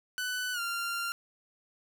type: tone with pitch glide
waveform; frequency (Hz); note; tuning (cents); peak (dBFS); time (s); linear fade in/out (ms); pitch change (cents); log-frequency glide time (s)
sawtooth; 1496 to 1387.8; F#6 to F6; +19 to -11; -28; 0.18-1.12; 0; -130; 0.53-0.6
effects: 11-bit